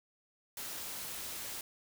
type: noise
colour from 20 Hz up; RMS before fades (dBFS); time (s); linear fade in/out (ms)
white; -42; 0.57-1.61; 2
effects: none